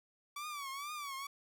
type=tone with vibrato; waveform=sawtooth; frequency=1145 Hz; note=D6; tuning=44 cents flat; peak=-37 dBFS; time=0.36-1.27 s; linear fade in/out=5 ms; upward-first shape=triangle; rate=2.2 Hz; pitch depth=130 cents each way; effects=13-bit